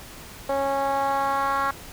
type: tone with band-pass filter sweep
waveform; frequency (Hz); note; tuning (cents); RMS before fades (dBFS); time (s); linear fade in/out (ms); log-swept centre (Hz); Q
10% pulse; 275.1; C#4; -13; -24; 0.49-1.71; 5; 600 to 1200; 2.3
effects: pink hiss -42 dBFS RMS until 1.92 s